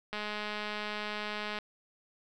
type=click train; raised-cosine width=0.3 ms; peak=-21 dBFS; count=307; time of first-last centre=0.13-1.587 s; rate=210 Hz; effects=none